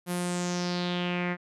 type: tone with low-pass filter sweep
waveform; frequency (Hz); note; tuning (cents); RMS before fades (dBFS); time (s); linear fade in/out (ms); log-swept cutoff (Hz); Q
sawtooth; 177.2; F3; +25; -30; 0.06-1.37; 50; 12000 to 1900; 3.9
effects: none